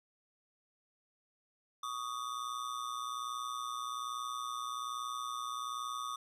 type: ring-modulated tone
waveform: square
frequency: 1185 Hz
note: D6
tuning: 15 cents sharp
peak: -35 dBFS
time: 1.83-6.16 s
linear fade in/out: 5 ms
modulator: 60.6 Hz
effects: low-pass 11000 Hz 12 dB/octave + 12-bit